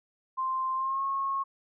sine tone with pitch glide, 1046.5 to 1090.3 Hz, C6 to C#6, 0 to -29 cents, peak -27 dBFS, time 0.37-1.44 s, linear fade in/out 20 ms, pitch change +71 cents, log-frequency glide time 0.75-1.03 s, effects none

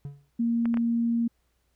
triangle tone with exponential decay, 142 Hz, C#3, 42 cents sharp, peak -29 dBFS, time 0.05-0.3 s, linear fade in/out 0 ms, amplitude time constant 54 ms
sine tone, 233.1 Hz, A#3, in tune, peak -22 dBFS, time 0.39-1.28 s, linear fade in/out 10 ms
clicks, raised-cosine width 0.5 ms, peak -22 dBFS, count 3, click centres 0.656 / 0.742 / 0.772 s
effects added 60 Hz sine -70 dBFS peak until 1.75 s + pink hiss -74 dBFS RMS until 1.75 s

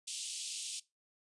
white band-pass noise, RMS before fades -42 dBFS, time 0.07-0.8 s, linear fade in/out 10 ms, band 2700 to 9400 Hz, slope 48 dB/octave, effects noise-tail reverb RT60 0.2 s tail -19 dB re dry + resampled to 24000 Hz

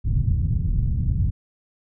white low-pass noise, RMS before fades -21 dBFS, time 0.04-1.31 s, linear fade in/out 20 ms, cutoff 130 Hz, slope 24 dB/octave, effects none

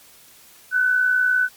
sine tone with amplitude modulation, 1501 Hz, F#6, 24 cents sharp, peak -13 dBFS, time 0.71-1.49 s, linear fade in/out 50 ms, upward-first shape sine, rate 60 Hz, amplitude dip 50%, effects white hiss -49 dBFS RMS until 1.56 s + MP3 96 kbps

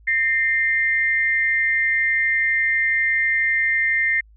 sine tone pair together, 1825.1 / 2093 Hz, A#6 / C7, -37 / 0 cents, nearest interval major second, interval 237 cents, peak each -20 / -19 dBFS, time 0.07-4.21 s, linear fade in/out 10 ms, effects added 53 Hz sine -47 dBFS peak until 4.36 s

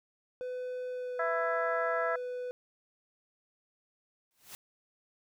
triangle tone with pitch glide, 502 to 496.8 Hz, B4 to B4, +28 to +10 cents, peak -33 dBFS, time 0.41-2.51 s, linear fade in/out 0 ms, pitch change -18 cents, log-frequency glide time 0.9-1.2 s
harmonic tone, 331.9 Hz, E4, 12 cents sharp, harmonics 2 / 3 / 4 / 5 / 6, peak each -32 / -40 / -34 / -36 / -44 dBFS, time 1.19-2.16 s, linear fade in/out 5 ms
white noise with exponential growth, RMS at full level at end -43 dBFS, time 4.31-4.55 s, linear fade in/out 0 ms, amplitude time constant 52 ms
effects none

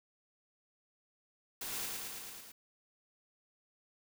white noise with echo, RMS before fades -41 dBFS, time 1.61-1.86 s, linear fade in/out 5 ms, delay 110 ms, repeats 6, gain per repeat -2 dB, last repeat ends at 2.52 s, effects none

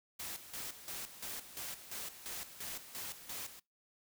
white noise with tremolo, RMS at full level -43 dBFS, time 0.19-3.6 s, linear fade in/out 10 ms, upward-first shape square, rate 2.9 Hz, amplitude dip 70%, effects noise-tail reverb RT60 0.2 s tail -23 dB re dry

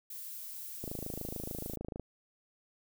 violet noise, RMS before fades -44 dBFS, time 0.1-1.76 s, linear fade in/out 5 ms
click train, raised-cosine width 2 ms, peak -26 dBFS, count 32, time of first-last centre 0.84-1.997 s, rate 26.8 Hz
effects none

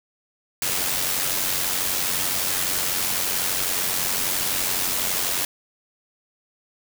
white noise with amplitude modulation, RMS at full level -22 dBFS, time 0.62-5.45 s, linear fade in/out 2 ms, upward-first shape sine, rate 91.9 Hz, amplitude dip 45%, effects none

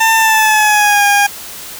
20% pulse tone with pitch glide, 896 to 812.2 Hz, A5 to G#5, +31 to -39 cents, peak -3 dBFS, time 0-1.27 s, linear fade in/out 10 ms, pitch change -170 cents, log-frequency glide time 0.17-1.05 s, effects white hiss -29 dBFS RMS until 1.79 s

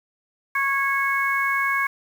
harmonic tone, 550 Hz, C#5, 14 cents flat, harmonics 2 / 3 / 4, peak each -24 / -24 / -24 dBFS, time 0.55-1.87 s, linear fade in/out 5 ms, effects 7-bit

